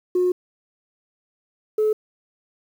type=tone pair in turn; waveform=sine; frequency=361.6 / 430 Hz; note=F#4 / A4; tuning=-40 / -40 cents; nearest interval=minor third; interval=300 cents; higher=second; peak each=-15 dBFS; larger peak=neither; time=0.15-0.32 / 1.78-1.93 s; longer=first; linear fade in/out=5 ms; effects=tanh soft clip ceiling -13 dBFS + 8-bit